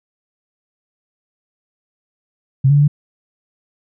sine tone with pitch steps, 134.2 / 143.4 / 144.6 / 146.7 Hz, C3 / D3 / D3 / D3, +44 / -41 / -27 / -2 cents, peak -8 dBFS, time 2.64-2.88 s, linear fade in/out 10 ms, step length 60 ms, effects none

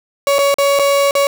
35% pulse tone with dropouts, 561 Hz, C#5, 21 cents sharp, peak -9 dBFS, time 0.27-1.27 s, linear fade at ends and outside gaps 1 ms, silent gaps 0.384-0.389 / 0.542-0.584 / 0.79-0.795 / 1.11-1.152 s, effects none

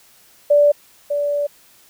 sine tone pair in turn, 583 / 579.3 Hz, D5 / D5, -13 / -24 cents, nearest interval unison, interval 11 cents, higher first, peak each -9 / -17 dBFS, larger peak first, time 0.5-0.72 / 1.1-1.47 s, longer second, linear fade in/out 10 ms, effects white hiss -51 dBFS RMS until 1.89 s

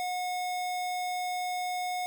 square tone, 726 Hz, F#5, 33 cents flat, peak -31 dBFS, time 0-2.06 s, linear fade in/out 0 ms, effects 10-bit

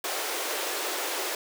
pink high-pass noise, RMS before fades -31 dBFS, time 0.04-1.35 s, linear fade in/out 2 ms, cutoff 340 Hz, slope 48 dB/octave, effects none

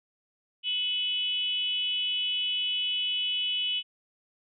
sine tone with frequency modulation, 2978 Hz, F#7, 11 cents sharp, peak -26 dBFS, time 0.63-3.83 s, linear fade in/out 50 ms, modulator 400 Hz, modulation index 0.62, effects none

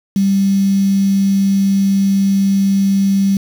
sine tone with quantisation, 196 Hz, G3, in tune, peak -10 dBFS, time 0.16-3.37 s, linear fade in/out 2 ms, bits 5, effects none

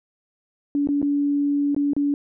sine tone with dropouts, 286.3 Hz, D4, 44 cents flat, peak -18 dBFS, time 0.75-2.14 s, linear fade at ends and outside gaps 1 ms, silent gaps 0.873-0.888 / 1.017-1.027 / 1.747-1.764 / 1.934-1.965 s, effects none

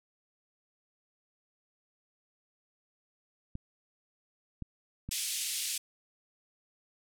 clicks, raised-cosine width 5 ms, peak -26 dBFS, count 3, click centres 3.554 / 4.623 / 5.09 s
white band-pass noise, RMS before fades -35 dBFS, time 5.11-5.78 s, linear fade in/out 5 ms, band 2500 to 11000 Hz, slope 24 dB/octave
effects none

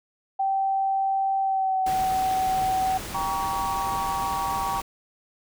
sine tone with pitch glide, 777 to 756.6 Hz, G5 to F#5, -16 to +38 cents, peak -21 dBFS, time 0.39-2.98 s, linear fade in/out 10 ms, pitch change -46 cents, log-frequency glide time 1.41-1.83 s
pink noise, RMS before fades -35 dBFS, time 1.86-4.82 s, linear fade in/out 5 ms
sine chord, G diminished, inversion none, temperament just, 784 / 940.8 / 1128.9 Hz, G5 / Bb5 / Db6, 0 / +16 / +31 cents, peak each -29 dBFS, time 3.14-4.81 s, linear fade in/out 10 ms
effects none

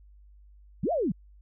sine linear two-way sweep, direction up then down, 116.54 to 723 to 144.2 Hz, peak -24 dBFS, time 0.83-1.12 s, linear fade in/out 5 ms, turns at 0.92 s, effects added 50 Hz sine -51 dBFS peak until 1.41 s

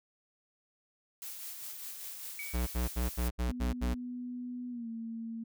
blue noise with tremolo, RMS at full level -42 dBFS, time 1.22-3.28 s, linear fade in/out 0 ms, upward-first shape sine, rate 5 Hz, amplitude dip 35%
sine tone with exponential decay, 2266 Hz, C#7, 37 cents sharp, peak -37 dBFS, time 2.39-2.9 s, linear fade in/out 1 ms, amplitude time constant 110 ms
square tone bursts, 60.9 Hz, B1, 24 cents flat, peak -30 dBFS, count 7, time 2.53-3.948 s, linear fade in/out 20 ms, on 140 ms, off 73 ms
sine tone with pitch glide, 246.8 to 227.6 Hz, B3 to A#3, -1 to -41 cents, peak -37 dBFS, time 3.48-5.44 s, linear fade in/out 10 ms, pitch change -140 cents, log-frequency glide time 4.7-4.88 s
effects none

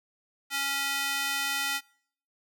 square tone with high-pass filter, 277.7 Hz, C#4, 3 cents sharp, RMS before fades -30 dBFS, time 0.5-1.81 s, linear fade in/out 50 ms, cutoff 1700 Hz, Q 1, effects noise-tail reverb RT60 0.6 s tail -25 dB re dry

